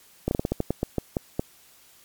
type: slowing click train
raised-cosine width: 2 ms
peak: -10 dBFS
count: 12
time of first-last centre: 0.28-1.395 s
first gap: 31 ms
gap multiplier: 1.22
effects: white hiss -55 dBFS RMS until 2.04 s + MP3 96 kbps